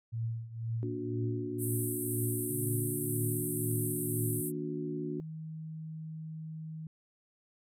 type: tone with tremolo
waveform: sine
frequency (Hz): 114.4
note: A#2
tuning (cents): -32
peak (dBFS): -30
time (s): 0.12-4.42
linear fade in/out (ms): 20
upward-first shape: triangle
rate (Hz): 2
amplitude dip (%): 85
type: chord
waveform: sine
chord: Bb augmented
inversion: none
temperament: just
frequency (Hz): 233.1 / 291.4 / 364.2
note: Bb3 / D4 / F#4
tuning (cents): 0 / -13 / -27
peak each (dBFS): -43 / -38 / -38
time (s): 0.83-5.2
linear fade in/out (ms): 0
type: band-pass noise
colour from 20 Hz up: pink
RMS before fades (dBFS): -39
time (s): 1.58-4.52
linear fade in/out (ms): 50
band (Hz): 8400 to 14000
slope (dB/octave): 96
type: tone with pitch glide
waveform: sine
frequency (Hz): 138.59 to 158.28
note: C#3 to D#3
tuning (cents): 0 to +30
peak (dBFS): -39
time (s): 2.5-6.87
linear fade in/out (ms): 2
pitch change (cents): +230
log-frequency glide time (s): 2.63-3.46
effects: none